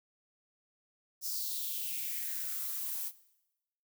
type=noise with high-pass filter sweep; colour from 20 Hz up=violet; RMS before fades=-37 dBFS; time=1.21-3.12 s; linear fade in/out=50 ms; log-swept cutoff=5500 to 740 Hz; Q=4.1; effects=noise-tail reverb RT60 0.9 s tail -18 dB re dry